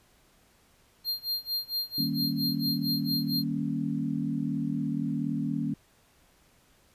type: tone with tremolo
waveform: square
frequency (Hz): 4200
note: C8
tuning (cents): +6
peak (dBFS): -27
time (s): 1.04-3.44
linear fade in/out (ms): 50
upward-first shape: sine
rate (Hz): 4.4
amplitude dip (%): 95
type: chord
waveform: sine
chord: Eb dominant seventh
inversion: none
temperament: equal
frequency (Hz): 155.56 / 196 / 233.1 / 277.2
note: Eb3 / G3 / Bb3 / Db4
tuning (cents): 0 / 0 / 0 / 0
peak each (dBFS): -33 / -35 / -32 / -32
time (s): 1.98-5.74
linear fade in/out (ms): 5
effects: pink hiss -63 dBFS RMS until 6.94 s + resampled to 32000 Hz